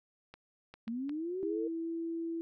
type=clicks; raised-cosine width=0.3 ms; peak=-33 dBFS; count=4; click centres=0.34 / 0.74 / 0.879 / 1.094 s
type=linear sweep; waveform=sine; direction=up; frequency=219 to 466.2 Hz; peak=-34 dBFS; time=0.87-1.68 s; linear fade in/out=10 ms
type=tone with pitch glide; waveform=sine; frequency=329.4 to 331.7 Hz; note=E4 to E4; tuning=-1 to +11 cents; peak=-34 dBFS; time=1.43-2.41 s; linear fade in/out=0 ms; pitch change=+12 cents; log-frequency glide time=1.82-1.88 s
effects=none